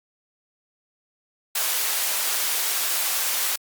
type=high-pass noise; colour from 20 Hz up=white; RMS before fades=-24 dBFS; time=1.55-3.56 s; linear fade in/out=5 ms; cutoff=610 Hz; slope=12 dB/octave; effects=Opus 48 kbps